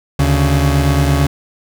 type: tone pair together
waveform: 30% pulse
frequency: 74.3 / 139.81 Hz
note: D2 / C#3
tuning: +21 / +15 cents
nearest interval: major seventh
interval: 1094 cents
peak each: -11 dBFS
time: 0.19-1.27 s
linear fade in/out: 5 ms
effects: none